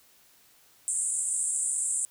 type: band-pass noise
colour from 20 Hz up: white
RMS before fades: -29 dBFS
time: 0.88-2.05 s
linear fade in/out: 0 ms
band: 7500 to 9400 Hz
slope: 96 dB/octave
effects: white hiss -60 dBFS RMS until 2.1 s